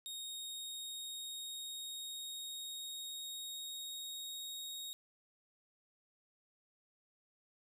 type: tone with pitch glide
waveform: sawtooth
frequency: 3729 to 3757 Hz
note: A#7 to A#7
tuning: 0 to +13 cents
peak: -40 dBFS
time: 0.06-4.93 s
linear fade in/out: 0 ms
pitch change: +13 cents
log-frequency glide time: 0.24-4.46 s
effects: none